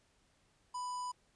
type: tone with notch filter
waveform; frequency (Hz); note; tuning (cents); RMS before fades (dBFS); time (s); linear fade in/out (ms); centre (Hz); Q
square; 993; B5; +9; -40; 0.74-1.12; 10; 2700; 1
effects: pink hiss -72 dBFS RMS until 1.35 s + resampled to 22050 Hz